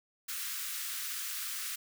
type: high-pass noise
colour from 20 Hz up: white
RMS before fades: -38 dBFS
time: 0.28-1.76 s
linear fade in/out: 10 ms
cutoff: 1200 Hz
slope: 48 dB/octave
effects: none